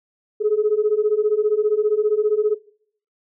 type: beating tone pair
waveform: sine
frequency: 415.3 / 430.3 Hz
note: G#4 / A4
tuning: 0 / -39 cents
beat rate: 15 Hz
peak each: -19 / -18 dBFS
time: 0.4-2.55 s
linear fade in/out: 20 ms
effects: noise-tail reverb RT60 0.6 s tail -20 dB re dry + tanh soft clip ceiling -9 dBFS